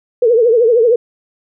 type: tone with vibrato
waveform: sine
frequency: 466.2 Hz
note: A#4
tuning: in tune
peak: -7 dBFS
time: 0.22-0.96 s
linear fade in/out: 5 ms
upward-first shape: triangle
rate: 13 Hz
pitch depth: 140 cents each way
effects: none